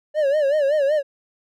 triangle tone with vibrato, 580 Hz, D5, 22 cents flat, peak -14 dBFS, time 0.14-1.03 s, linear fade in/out 50 ms, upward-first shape sine, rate 5.3 Hz, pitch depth 120 cents each way, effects none

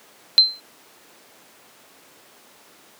sine tone with exponential decay, 4102 Hz, C8, 35 cents flat, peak -5 dBFS, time 0.38-0.6 s, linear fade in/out 0 ms, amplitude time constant 46 ms, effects pink hiss -50 dBFS RMS until 2.99 s + high-pass 300 Hz 12 dB/octave

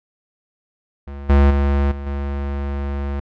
square tone with level steps, 70.2 Hz, C#2, 22 cents sharp, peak -30 / -10 / -15 / -27 / -22 dBFS, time 1.07-3.2 s, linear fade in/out 5 ms, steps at 1.29 / 1.5 / 1.91 / 2.06 s, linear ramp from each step 10 ms, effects low-pass 2000 Hz 12 dB/octave

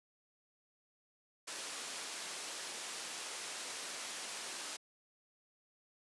white low-pass noise, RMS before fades -44 dBFS, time 1.47-4.77 s, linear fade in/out 10 ms, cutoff 8500 Hz, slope 12 dB/octave, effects high-pass 300 Hz 12 dB/octave + resampled to 24000 Hz

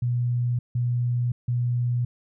sine tone bursts, 121.7 Hz, B2, 25 cents flat, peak -21 dBFS, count 3, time 0.02-2.05 s, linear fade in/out 5 ms, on 570 ms, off 160 ms, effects none

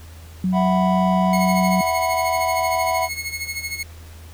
sine tone, 185 Hz, F#3, in tune, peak -17 dBFS, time 0.44-1.81 s, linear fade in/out 2 ms
triangle chord, E suspended second, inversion none, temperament just, 659.3 / 741.7 / 988.9 Hz, E5 / F#5 / B5, 0 / +4 / +2 cents, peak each -21 dBFS, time 0.52-3.09 s, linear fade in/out 50 ms
sawtooth tone with tremolo, 2175 Hz, C#7, 33 cents flat, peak -20 dBFS, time 1.33-3.83 s, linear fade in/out 2 ms, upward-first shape sine, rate 13 Hz, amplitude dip 70%
effects added 81 Hz sine -38 dBFS peak until 4.33 s + pink hiss -47 dBFS RMS until 4.33 s

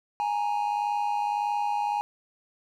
triangle tone pair together, 830.6 / 932.3 Hz, G#5 / A#5, 0 / 0 cents, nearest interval major second, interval 200 cents, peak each -24 / -29 dBFS, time 0.2-2.01 s, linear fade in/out 0 ms, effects none

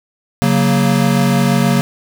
square chord, F# major, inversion second, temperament equal, 138.59 / 185 / 233.1 Hz, C#3 / F#3 / A#3, 0 / 0 / 0 cents, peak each -16 dBFS, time 0.42-1.81 s, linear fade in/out 0 ms, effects none

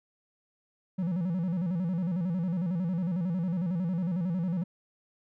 triangle tone with vibrato, 176.4 Hz, F3, 18 cents sharp, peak -25 dBFS, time 0.98-4.64 s, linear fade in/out 10 ms, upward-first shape square, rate 11 Hz, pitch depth 110 cents each way, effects none

